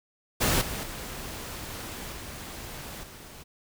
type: noise with level steps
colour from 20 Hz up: pink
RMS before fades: -24 / -34 / -38 / -40 / -46 dBFS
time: 0.4-3.44 s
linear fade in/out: 20 ms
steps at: 0.61 / 0.83 / 2.12 / 3.03 s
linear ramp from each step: 5 ms
effects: none